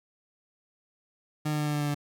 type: tone with pitch steps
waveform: 30% pulse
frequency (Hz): 151.7 / 150.65 / 149.61 / 148.58 / 147.55 / 146.53 / 145.52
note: D#3 / D3 / D3 / D3 / D3 / D3 / D3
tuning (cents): -44 / +44 / +32 / +20 / +8 / -4 / -16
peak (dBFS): -24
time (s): 1.45-1.947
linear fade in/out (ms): 10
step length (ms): 71
effects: none